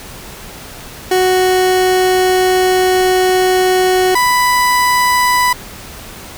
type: tone pair in turn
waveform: 30% pulse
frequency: 370 / 991.5 Hz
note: F#4 / B5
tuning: 0 / +7 cents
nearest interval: octave + perfect fourth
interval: 1707 cents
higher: second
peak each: -7 dBFS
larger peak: neither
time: 1.11-4.15 / 4.15-5.53 s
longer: first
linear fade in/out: 5 ms
effects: pink hiss -32 dBFS RMS until 6.37 s